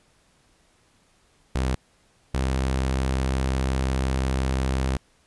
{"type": "tone pair in turn", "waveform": "sawtooth", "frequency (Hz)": [64.8, 65.67], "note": ["C2", "C2"], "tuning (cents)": [-16, 7], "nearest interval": "unison", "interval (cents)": 23, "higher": "second", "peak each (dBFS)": -18, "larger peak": "neither", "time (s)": [[1.55, 1.75], [2.34, 4.97]], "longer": "second", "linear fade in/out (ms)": 5, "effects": ["pink hiss -62 dBFS RMS until 5.26 s", "resampled to 24000 Hz"]}